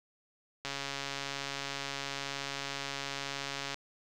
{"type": "click train", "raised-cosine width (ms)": 0.2, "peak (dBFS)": -19, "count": 431, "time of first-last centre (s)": [0.65, 3.744], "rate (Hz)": 139, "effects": []}